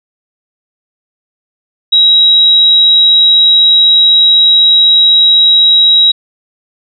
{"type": "tone", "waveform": "sine", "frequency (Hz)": 3844, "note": "B7", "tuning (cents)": -48, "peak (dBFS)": -3, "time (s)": [1.92, 6.12], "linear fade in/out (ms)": 10, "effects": []}